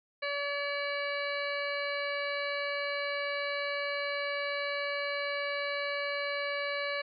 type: harmonic tone with a mistuned harmonic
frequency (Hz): 571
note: D5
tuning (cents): -49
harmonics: 1 / 2 / 3 / 4 / 5 / 7 / 8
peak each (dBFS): -35 / -40 / -38 / -37 / -45 / -43 / -49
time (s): 0.22-7.02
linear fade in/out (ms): 10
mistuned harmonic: 7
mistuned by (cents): +23
effects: none